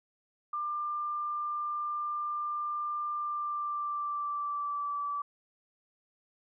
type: tone with pitch glide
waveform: sine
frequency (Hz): 1193 to 1155.7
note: D6 to D6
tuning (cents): +27 to -28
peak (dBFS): -31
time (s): 0.53-5.22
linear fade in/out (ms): 5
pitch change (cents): -55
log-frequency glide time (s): 3.11-5.01
effects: none